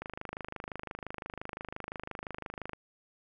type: click train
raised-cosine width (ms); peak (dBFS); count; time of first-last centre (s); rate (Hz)
0.5; -23; 71; 0.02-2.733; 25.8
effects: none